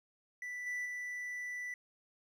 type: tone with level steps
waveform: triangle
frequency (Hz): 1975.5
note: B6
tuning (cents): 0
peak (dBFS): -38 / -34 / -37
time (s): 0.42-1.74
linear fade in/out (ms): 2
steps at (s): 0.66 / 0.85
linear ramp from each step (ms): 10
effects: none